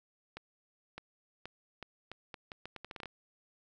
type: accelerating click train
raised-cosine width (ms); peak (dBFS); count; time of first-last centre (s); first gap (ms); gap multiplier
0.3; -27; 15; 0.37-3.057; 610; 0.78
effects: none